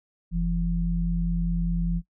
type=tone pair together; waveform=sine; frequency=45.03 / 170 Hz; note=F#1 / F3; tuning=-46 / -46 cents; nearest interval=octave + major seventh; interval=2300 cents; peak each=-25 dBFS; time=0.31-2.02 s; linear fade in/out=50 ms; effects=noise-tail reverb RT60 0.1 s tail -20 dB re dry